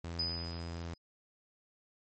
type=tone; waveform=sawtooth; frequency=84.4 Hz; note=E2; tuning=41 cents sharp; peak=-35 dBFS; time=0.04-0.94 s; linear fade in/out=5 ms
type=tone with exponential decay; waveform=sine; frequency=4986 Hz; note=D#8; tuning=3 cents sharp; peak=-30 dBFS; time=0.19-0.98 s; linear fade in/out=5 ms; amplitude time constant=170 ms
effects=MP3 32 kbps